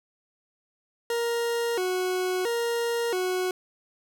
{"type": "tone with vibrato", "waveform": "40% pulse", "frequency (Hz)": 415.3, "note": "G#4", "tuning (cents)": 0, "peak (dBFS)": -24, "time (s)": [1.1, 3.51], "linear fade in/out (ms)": 2, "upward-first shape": "square", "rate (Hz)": 0.74, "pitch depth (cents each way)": 210, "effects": []}